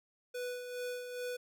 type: tone with tremolo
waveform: square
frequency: 493.9 Hz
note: B4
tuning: in tune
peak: -37 dBFS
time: 0.34-1.37 s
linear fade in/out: 10 ms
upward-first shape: sine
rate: 2.4 Hz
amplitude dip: 50%
effects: none